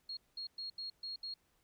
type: tone bursts at uneven times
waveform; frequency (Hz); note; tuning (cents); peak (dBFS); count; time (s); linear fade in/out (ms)
sine; 4286; C8; +41; -40; 6; 0.09-0.17 / 0.37-0.47 / 0.58-0.7 / 0.78-0.9 / 1.03-1.16 / 1.23-1.34; 5
effects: pink hiss -75 dBFS RMS until 1.63 s